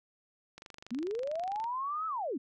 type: click train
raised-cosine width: 0.2 ms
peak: -30 dBFS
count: 27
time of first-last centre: 0.58-1.641 s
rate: 24.5 Hz
type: linear two-way sweep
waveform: sine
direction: up then down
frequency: 221 to 1318.5 to 221 Hz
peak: -32 dBFS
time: 0.91-2.38 s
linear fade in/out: 10 ms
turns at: 2.07 s
effects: none